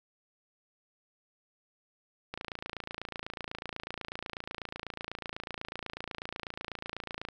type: click train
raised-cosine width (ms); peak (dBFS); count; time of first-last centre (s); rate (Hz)
0.3; -21; 140; 2.34-7.287; 28.1
effects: none